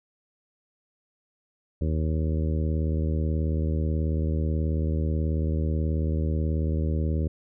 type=harmonic tone; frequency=78.4 Hz; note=D#2; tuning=14 cents sharp; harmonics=1 / 2 / 3 / 4 / 5 / 6 / 7; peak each=-24 / -30 / -34 / -36 / -38 / -40 / -41 dBFS; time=1.81-7.28 s; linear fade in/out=5 ms; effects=none